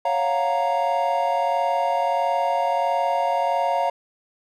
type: chord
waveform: triangle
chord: Gb major seventh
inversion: second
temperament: equal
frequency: 554.4 / 698.5 / 740 / 932.3 Hz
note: Db5 / F5 / Gb5 / Bb5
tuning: 0 / 0 / 0 / 0 cents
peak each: -24 / -21 / -27 / -22 dBFS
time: 0.05-3.9 s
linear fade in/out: 5 ms
effects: none